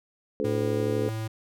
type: harmonic tone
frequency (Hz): 72.3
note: D2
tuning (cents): -27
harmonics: 3 / 4 / 5 / 6 / 7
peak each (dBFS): -35 / -32 / -35 / -28 / -31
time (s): 0.4-1.09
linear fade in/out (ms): 0
type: tone with pitch glide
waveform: square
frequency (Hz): 109.8 to 110.44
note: A2 to A2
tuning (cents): -3 to +7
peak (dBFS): -30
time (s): 0.44-1.28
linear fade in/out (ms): 10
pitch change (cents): +10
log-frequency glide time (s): 0.71-1.02
effects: none